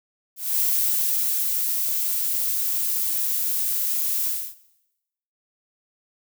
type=noise with ADSR envelope; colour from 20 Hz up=violet; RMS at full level=-21 dBFS; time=0.36-4.55 s; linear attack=220 ms; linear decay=1000 ms; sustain=-3 dB; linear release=280 ms; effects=noise-tail reverb RT60 0.9 s tail -17 dB re dry